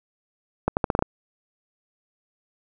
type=accelerating click train; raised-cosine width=1 ms; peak=-6 dBFS; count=7; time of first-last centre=0.68-1.024 s; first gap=89 ms; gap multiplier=0.82; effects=none